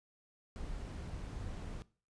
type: noise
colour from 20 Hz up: brown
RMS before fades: -43 dBFS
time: 0.56-1.82 s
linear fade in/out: 0 ms
effects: noise-tail reverb RT60 0.4 s tail -20 dB re dry + resampled to 22050 Hz